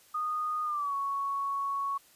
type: tone with pitch glide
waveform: sine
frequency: 1233 to 1111.2 Hz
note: D#6 to C#6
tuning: -16 to +4 cents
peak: -29 dBFS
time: 0.14-1.98 s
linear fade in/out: 10 ms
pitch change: -180 cents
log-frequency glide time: 0.64-0.94 s
effects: white hiss -60 dBFS RMS until 2.15 s + resampled to 32000 Hz